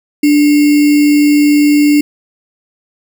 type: tone with sample-and-hold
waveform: sine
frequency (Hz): 293.7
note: D4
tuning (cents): 0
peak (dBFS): -5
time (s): 0.23-2.01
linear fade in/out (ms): 5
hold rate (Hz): 2450
effects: none